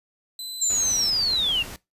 sawtooth tone, 4026 Hz, B7, 33 cents sharp, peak -29 dBFS, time 0.39-1.1 s, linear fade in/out 2 ms
sine linear sweep, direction down, 7460 to 2700 Hz, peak -20 dBFS, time 0.61-1.63 s, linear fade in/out 10 ms
pink noise, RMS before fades -38 dBFS, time 0.7-1.76 s, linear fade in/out 0 ms
effects noise-tail reverb RT60 0.2 s tail -20 dB re dry + resampled to 32000 Hz

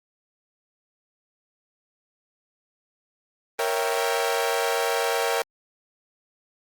sawtooth chord, A# diminished seventh, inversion none, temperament equal, 466.2 / 554.4 / 659.3 / 784 Hz, A#4 / C#5 / E5 / G5, 0 / 0 / 0 / 0 cents, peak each -22 / -25 / -26 / -25 dBFS, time 3.59-5.42 s, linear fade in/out 2 ms, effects Opus 24 kbps

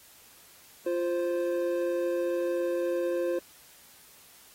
triangle tone pair together, 347.7 / 523.3 Hz, F4 / C5, -8 / 0 cents, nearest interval perfect fifth, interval 708 cents, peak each -27 dBFS, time 0.86-3.39 s, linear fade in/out 5 ms, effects white hiss -55 dBFS RMS until 4.54 s + AAC 48 kbps

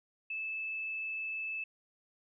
sine tone with frequency modulation, 2620 Hz, E7, 11 cents flat, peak -35 dBFS, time 0.3-1.64 s, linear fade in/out 5 ms, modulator 26.3 Hz, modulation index 0.42, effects none

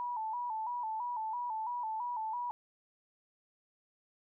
sine tone with vibrato, 923 Hz, A#5, 17 cents flat, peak -34 dBFS, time 0-2.51 s, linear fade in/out 0 ms, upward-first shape square, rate 3 Hz, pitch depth 88 cents each way, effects none

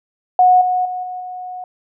sine tone with level steps, 731 Hz, F#5, 21 cents flat, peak -7 / -14 / -21 / -24 / -26 dBFS, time 0.39-1.64 s, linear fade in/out 2 ms, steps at 0.61 / 0.85 / 1.03 / 1.2 s, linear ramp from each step 5 ms, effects none

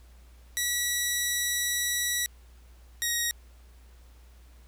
10% pulse tone pair in turn, 1940 / 1887 Hz, B6 / A#6, -31 / +21 cents, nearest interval unison, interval 48 cents, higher first, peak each -17 dBFS, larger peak neither, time 0.57-2.26 / 3.02-3.31 s, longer first, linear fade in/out 0 ms, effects added 60 Hz sine -50 dBFS peak until 4.67 s + pink hiss -62 dBFS RMS until 4.67 s

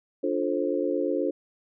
sine chord, D minor seventh, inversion none, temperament just, 293.7 / 352.4 / 440.5 / 528.6 Hz, D4 / F4 / A4 / C5, 0 / +16 / +2 / +18 cents, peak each -29 / -29 / -30 / -29 dBFS, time 0.23-1.31 s, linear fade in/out 10 ms, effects none

